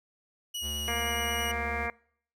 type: tone with vibrato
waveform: sawtooth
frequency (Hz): 2909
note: F#7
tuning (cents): -30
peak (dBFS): -30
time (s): 0.54-1.52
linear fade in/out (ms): 10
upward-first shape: triangle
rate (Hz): 9.4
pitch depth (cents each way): 14
type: tone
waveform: square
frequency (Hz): 73.42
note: D2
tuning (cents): 0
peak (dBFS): -37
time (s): 0.61-1.9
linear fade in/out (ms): 50
type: harmonic tone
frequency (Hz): 234.8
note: A#3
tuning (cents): +13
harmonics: 1 / 2 / 3 / 4 / 5 / 6 / 7 / 8 / 9 / 10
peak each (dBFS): -45 / -38 / -37 / -42 / -40 / -45 / -38 / -44 / -36 / -41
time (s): 0.88-1.9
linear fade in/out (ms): 0
effects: noise-tail reverb RT60 0.6 s tail -24 dB re dry